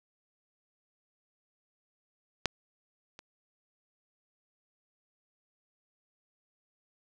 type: clicks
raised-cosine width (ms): 0.2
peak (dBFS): -9 / -29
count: 2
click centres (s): 2.457 / 3.191
effects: none